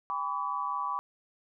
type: tone cluster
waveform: sine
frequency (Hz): 805 / 996 / 1141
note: G5 / B5 / C#6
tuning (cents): +46 / +14 / +50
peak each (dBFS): -39 / -34 / -32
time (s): 0.1-0.99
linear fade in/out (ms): 0
effects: none